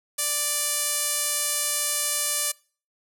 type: tone with band-pass filter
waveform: sawtooth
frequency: 587.3 Hz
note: D5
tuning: in tune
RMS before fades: -26 dBFS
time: 0.18-2.52 s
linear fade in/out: 10 ms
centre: 10000 Hz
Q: 1.5
effects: noise-tail reverb RT60 0.4 s tail -23 dB re dry